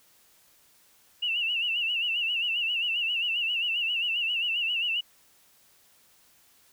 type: tone with vibrato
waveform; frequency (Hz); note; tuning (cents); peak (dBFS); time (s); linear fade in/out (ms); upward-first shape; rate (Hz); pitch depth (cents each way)
sine; 2794; F7; 0; -25; 1.22-5.01; 10; sine; 7.5; 99
effects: white hiss -61 dBFS RMS until 6.72 s